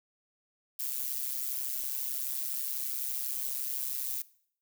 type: noise with amplitude modulation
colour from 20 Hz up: violet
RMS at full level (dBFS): -31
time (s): 0.79-4.22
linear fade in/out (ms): 5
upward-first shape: sine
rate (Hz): 132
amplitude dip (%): 80
effects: noise-tail reverb RT60 0.6 s tail -20 dB re dry